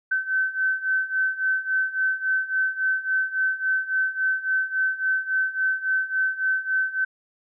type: beating tone pair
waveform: sine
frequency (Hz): 1531 / 1534.6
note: G6 / G6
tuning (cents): -41 / -37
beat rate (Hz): 3.6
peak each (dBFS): -26 / -23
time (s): 0.11-7.05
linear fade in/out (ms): 10
effects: none